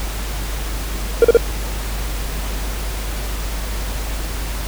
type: tone bursts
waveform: triangle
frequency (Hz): 466.2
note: A#4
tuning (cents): 0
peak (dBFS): -3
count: 3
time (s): 1.22-1.371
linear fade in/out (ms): 2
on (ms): 25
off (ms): 38
effects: added 50 Hz sine -22 dBFS peak until 4.67 s + pink hiss -29 dBFS RMS until 4.67 s